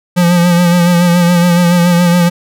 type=tone with vibrato; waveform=square; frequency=174.61 Hz; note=F3; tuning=in tune; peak=-7 dBFS; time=0.16-2.3 s; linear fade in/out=20 ms; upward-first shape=sine; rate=7.1 Hz; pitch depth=39 cents each way; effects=none